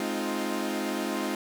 sawtooth chord, F minor seventh, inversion first, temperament equal with one note detuned, 210.2 / 261.6 / 311.1 / 349.2 Hz, Ab3 / C4 / Eb4 / F4, +21 / 0 / 0 / 0 cents, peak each -30 dBFS, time 0-1.35 s, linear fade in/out 2 ms, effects none

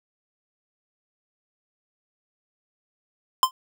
square tone with exponential decay, 1039 Hz, C6, 12 cents flat, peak -11 dBFS, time 3.43-3.51 s, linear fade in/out 1 ms, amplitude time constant 17 ms, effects none

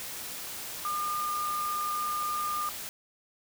sine tone in noise, 1209 Hz, D6, 50 cents sharp, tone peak -29 dBFS, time 0.85-2.69 s, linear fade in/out 0 ms, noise white, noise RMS -39 dBFS, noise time 0-2.89 s, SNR +7 dB, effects none

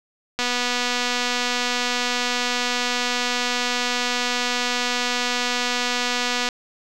click train, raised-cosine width 0.2 ms, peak -6 dBFS, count 1495, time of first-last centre 0.39-6.488 s, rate 245 Hz, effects none

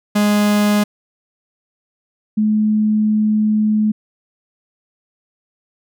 45% pulse / sine tone pair in turn, 207.7 / 213.9 Hz, G#3 / A3, 0 / -49 cents, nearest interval minor second, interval 51 cents, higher second, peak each -12 dBFS, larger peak neither, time 0.15-0.84 / 2.37-3.92 s, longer second, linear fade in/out 10 ms, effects none

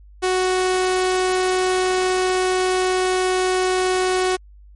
sawtooth tone, 370 Hz, F#4, in tune, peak -13 dBFS, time 0.22-4.37 s, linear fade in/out 20 ms, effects added 50 Hz sine -42 dBFS peak until 4.75 s + MP3 48 kbps

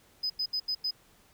triangle tone bursts at uneven times, 5020 Hz, D#8, 15 cents sharp, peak -25 dBFS, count 5, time 0.23-0.3 / 0.39-0.46 / 0.53-0.6 / 0.68-0.75 / 0.84-0.91 s, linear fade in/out 10 ms, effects tanh soft clip ceiling -25 dBFS + pink hiss -62 dBFS RMS until 1.33 s

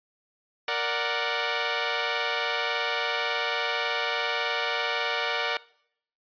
10% pulse chord, Bb augmented, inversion none, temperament equal, 466.2 / 587.3 / 740 Hz, Bb4 / D5 / F#5, 0 / 0 / 0 cents, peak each -22 dBFS, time 0.68-5.57 s, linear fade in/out 2 ms, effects noise-tail reverb RT60 0.7 s tail -22 dB re dry + resampled to 11025 Hz

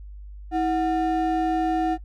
triangle ring-modulated tone, 530 Hz, C5, 22 cents sharp, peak -15 dBFS, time 0.51-1.98 s, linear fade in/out 50 ms, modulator 207 Hz, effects noise-tail reverb RT60 0.1 s tail -19 dB re dry + added 50 Hz sine -37 dBFS peak until 2.04 s

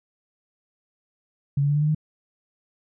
sine tone with pitch steps, 140.5 / 143.12 / 145.79 / 148.51 / 151.28 / 154.1 Hz, C#3 / D3 / D3 / D3 / D#3 / D#3, +24 / -44 / -12 / +20 / -48 / -16 cents, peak -18 dBFS, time 1.57-1.948 s, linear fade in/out 5 ms, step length 63 ms, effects none

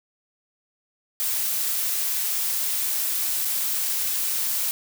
blue noise with dropouts, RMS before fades -25 dBFS, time 1.2-4.71 s, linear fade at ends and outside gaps 0 ms, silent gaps 3.449-3.453 s, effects none

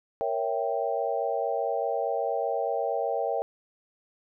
sine chord, A# diminished seventh, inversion none, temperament equal, 466.2 / 554.4 / 659.3 / 784 Hz, A#4 / C#5 / E5 / G5, 0 / 0 / 0 / 0 cents, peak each -31 dBFS, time 0.21-3.42 s, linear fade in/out 0 ms, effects none

